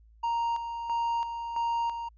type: tone with tremolo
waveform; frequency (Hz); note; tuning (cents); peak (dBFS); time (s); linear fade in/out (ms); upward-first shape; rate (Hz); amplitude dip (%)
triangle; 932.3; A#5; 0; -24; 0.23-2.09; 10; square; 1.5; 55
effects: added 55 Hz sine -54 dBFS peak until 2.17 s + resampled to 16000 Hz